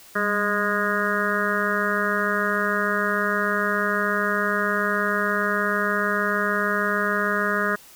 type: harmonic tone with a mistuned harmonic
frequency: 206.6 Hz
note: G#3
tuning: 9 cents flat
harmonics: 1 / 2 / 3 / 5 / 6 / 7 / 8 / 9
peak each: -29 / -29 / -30 / -33 / -27 / -27 / -27 / -31 dBFS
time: 0.15-7.76 s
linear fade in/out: 10 ms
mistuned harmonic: 1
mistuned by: -59 cents
effects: white hiss -48 dBFS RMS until 7.95 s